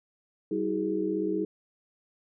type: tone cluster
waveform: sine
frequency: 191.9 / 320.7 / 377 / 417.6 Hz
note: G3 / E4 / F#4 / G#4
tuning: -37 / -48 / +32 / +10 cents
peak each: -35 / -29 / -35 / -31 dBFS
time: 0.51-1.45 s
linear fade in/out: 5 ms
effects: none